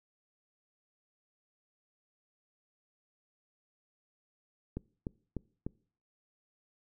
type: click train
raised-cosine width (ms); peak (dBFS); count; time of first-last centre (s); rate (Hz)
3; -23; 4; 4.77-5.666; 3.35
effects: noise-tail reverb RT60 0.5 s tail -24 dB re dry